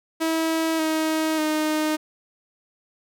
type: tone with pitch steps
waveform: sawtooth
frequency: 323.5 / 315.9 / 308.5 Hz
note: E4 / D#4 / D#4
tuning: -32 / +26 / -15 cents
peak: -17 dBFS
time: 0.2-1.97 s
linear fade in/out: 20 ms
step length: 590 ms
effects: none